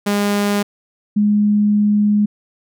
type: tone pair in turn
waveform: sawtooth / sine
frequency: 204 / 208 Hz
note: G#3 / G#3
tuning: -31 / +3 cents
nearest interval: unison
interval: 34 cents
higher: second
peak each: -11 dBFS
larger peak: neither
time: 0.06-0.63 / 1.16-2.26 s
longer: second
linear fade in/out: 10 ms
effects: none